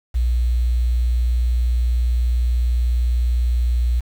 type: tone with quantisation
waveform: sine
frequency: 60.1 Hz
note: B1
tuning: 46 cents flat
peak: -15 dBFS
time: 0.14-4.01 s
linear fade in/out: 20 ms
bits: 7
effects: none